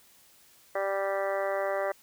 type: harmonic tone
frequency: 196 Hz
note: G3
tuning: in tune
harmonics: 2 / 3 / 4 / 5 / 6 / 7 / 8 / 9 / 10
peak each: -36 / -29 / -36 / -43 / -38 / -44 / -42 / -44 / -40 dBFS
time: 0.75-1.92 s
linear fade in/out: 5 ms
effects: white hiss -59 dBFS RMS until 2.02 s